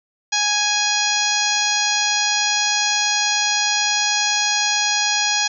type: harmonic tone with a mistuned harmonic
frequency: 830.6 Hz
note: G#5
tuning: in tune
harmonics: 1 / 2 / 3 / 4 / 5 / 6 / 7 / 8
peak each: -25 / -25 / -25 / -25 / -25 / -25 / -25 / -25 dBFS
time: 0.32-5.48 s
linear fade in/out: 10 ms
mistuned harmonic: 7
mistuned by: -21 cents
effects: none